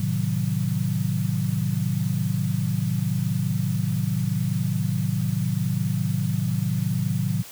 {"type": "chord", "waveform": "sine", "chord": "A diminished seventh", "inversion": "none", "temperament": "equal", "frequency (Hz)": [110, 130.81, 155.56, 185], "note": ["A2", "C3", "Eb3", "Gb3"], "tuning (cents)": [0, 0, 0, 0], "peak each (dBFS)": -27, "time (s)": [0, 7.43], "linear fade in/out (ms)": 5, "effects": ["white hiss -42 dBFS RMS until 7.51 s"]}